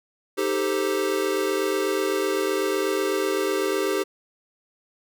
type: chord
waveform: square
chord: A half-diminished seventh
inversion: second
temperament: equal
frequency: 311.1 / 392 / 440 / 523.3 Hz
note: Eb4 / G4 / A4 / C5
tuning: 0 / 0 / 0 / 0 cents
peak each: -31 / -25 / -30 / -31 dBFS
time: 0.37-4.04 s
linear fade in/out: 20 ms
effects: none